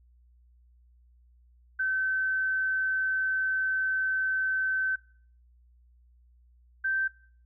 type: tone pair in turn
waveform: sine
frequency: 1535 / 1556.4 Hz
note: G6 / G6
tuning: -37 / -13 cents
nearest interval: unison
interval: 24 cents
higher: second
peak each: -25 dBFS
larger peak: neither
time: 1.79-4.96 / 6.84-7.08 s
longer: first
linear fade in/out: 10 ms
effects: noise-tail reverb RT60 0.5 s tail -21 dB re dry + added 60 Hz sine -57 dBFS peak until 7.45 s